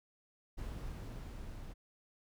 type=noise with level ramp; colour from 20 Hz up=brown; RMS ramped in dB=-42 to -47 dBFS; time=0.57-1.74 s; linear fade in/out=20 ms; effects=none